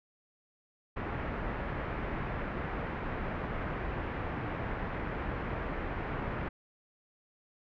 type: low-pass noise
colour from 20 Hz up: pink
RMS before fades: -36 dBFS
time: 0.96-6.49 s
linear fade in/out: 10 ms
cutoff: 2100 Hz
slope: 24 dB/octave
effects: none